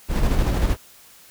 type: noise with tremolo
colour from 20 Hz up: brown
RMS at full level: -18 dBFS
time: 0.08-0.77 s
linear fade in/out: 50 ms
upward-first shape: square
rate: 13 Hz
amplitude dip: 35%
effects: white hiss -49 dBFS RMS until 1.3 s